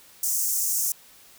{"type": "high-pass noise", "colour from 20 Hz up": "pink", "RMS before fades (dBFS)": -25, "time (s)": [0.23, 0.92], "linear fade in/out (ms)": 2, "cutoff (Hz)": 6000, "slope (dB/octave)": 48, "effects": ["white hiss -52 dBFS RMS until 1.38 s"]}